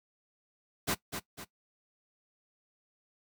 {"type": "noise with echo", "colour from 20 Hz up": "pink", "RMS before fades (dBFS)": -30, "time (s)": [0.87, 0.95], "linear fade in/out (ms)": 20, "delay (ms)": 250, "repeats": 2, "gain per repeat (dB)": -7, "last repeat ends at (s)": 1.45, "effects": ["noise-tail reverb RT60 0.1 s tail -18 dB re dry", "high-pass 80 Hz 12 dB/octave"]}